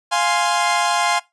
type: chord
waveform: sawtooth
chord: F minor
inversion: none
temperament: equal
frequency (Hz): 698.5 / 830.6 / 1046.5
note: F5 / Ab5 / C6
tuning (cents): 0 / 0 / 0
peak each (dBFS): -17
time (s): 0.11-1.2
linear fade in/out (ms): 20
effects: noise-tail reverb RT60 0.2 s tail -20 dB re dry + resampled to 22050 Hz